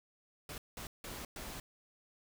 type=noise bursts at uneven times; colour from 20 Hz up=pink; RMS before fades=-45 dBFS; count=4; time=0.49-0.58 / 0.77-0.87 / 1.04-1.25 / 1.36-1.6 s; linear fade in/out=2 ms; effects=none